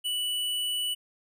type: tone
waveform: square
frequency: 2960 Hz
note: F#7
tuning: in tune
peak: -28 dBFS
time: 0.04-0.95 s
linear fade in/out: 20 ms
effects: none